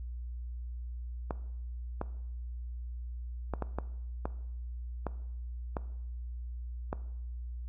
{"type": "clicks", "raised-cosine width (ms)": 1, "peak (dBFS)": -19, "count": 9, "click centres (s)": [1.308, 2.014, 3.537, 3.623, 3.786, 4.255, 5.067, 5.768, 6.929], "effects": ["noise-tail reverb RT60 0.8 s tail -17 dB re dry", "added 60 Hz sine -37 dBFS peak until 7.68 s"]}